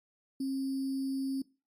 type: tone with sample-and-hold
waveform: sine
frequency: 268.9 Hz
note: C4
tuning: 47 cents sharp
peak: -30 dBFS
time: 0.4-1.42 s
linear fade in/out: 5 ms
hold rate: 4900 Hz
effects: noise-tail reverb RT60 0.3 s tail -20 dB re dry + MP3 64 kbps